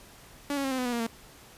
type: tone with pitch steps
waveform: sawtooth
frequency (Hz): 285.6 / 276.7 / 268 / 259.6 / 251.5 / 243.7 / 236 / 228.7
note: D4 / C#4 / C4 / C4 / B3 / B3 / A#3 / A#3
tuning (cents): -48 / -3 / +42 / -13 / +32 / -23 / +22 / -33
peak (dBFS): -24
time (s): 0.5-1.068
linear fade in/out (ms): 2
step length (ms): 71
effects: pink hiss -52 dBFS RMS until 1.57 s + resampled to 32000 Hz